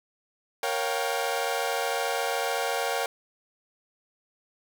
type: chord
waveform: sawtooth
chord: G half-diminished seventh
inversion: first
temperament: equal with one note detuned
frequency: 466.2 / 554.4 / 710.3 / 784 Hz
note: Bb4 / Db5 / F5 / G5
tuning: 0 / 0 / +29 / 0 cents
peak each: -28 dBFS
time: 0.63-3.06 s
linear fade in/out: 2 ms
effects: none